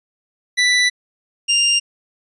25% pulse tone pair in turn, 1977 / 2796 Hz, B6 / F7, +1 / +1 cents, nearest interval tritone, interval 600 cents, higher second, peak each -9 dBFS, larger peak neither, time 0.57-0.9 / 1.48-1.8 s, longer first, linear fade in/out 20 ms, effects resampled to 24000 Hz

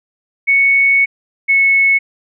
sine tone pair in turn, 2217 / 2200 Hz, C#7 / C#7, 0 / -14 cents, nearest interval unison, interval 14 cents, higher first, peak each -8 dBFS, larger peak neither, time 0.47-1.06 / 1.48-1.99 s, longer first, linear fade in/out 20 ms, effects none

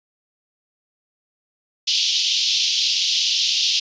pink band-pass noise, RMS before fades -20 dBFS, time 1.87-3.8 s, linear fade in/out 10 ms, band 2900 to 5800 Hz, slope 48 dB/octave, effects resampled to 16000 Hz

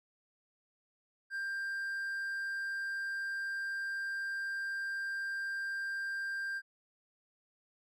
triangle tone, 1588 Hz, G6, 22 cents sharp, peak -33 dBFS, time 1.3-6.62 s, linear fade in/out 50 ms, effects none

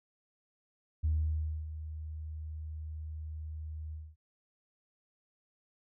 sine tone with ADSR envelope, 77.78 Hz, D#2, in tune, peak -25 dBFS, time 1.03-4.16 s, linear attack 18 ms, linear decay 610 ms, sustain -13 dB, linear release 230 ms, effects tanh soft clip ceiling -22 dBFS

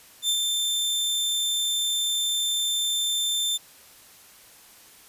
sawtooth tone with ADSR envelope, 3564 Hz, A7, 22 cents sharp, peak -17 dBFS, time 0.22-3.58 s, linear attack 69 ms, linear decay 74 ms, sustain -3 dB, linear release 21 ms, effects white hiss -51 dBFS RMS until 5.08 s + resampled to 32000 Hz

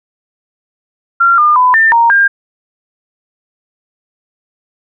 sine tone with pitch steps, 1377 / 1207 / 1003 / 1794 / 931 / 1604 Hz, F6 / D6 / B5 / A6 / A#5 / G6, -25 / +47 / +26 / +33 / -2 / +39 cents, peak -5 dBFS, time 1.2-2.28 s, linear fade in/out 10 ms, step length 180 ms, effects none

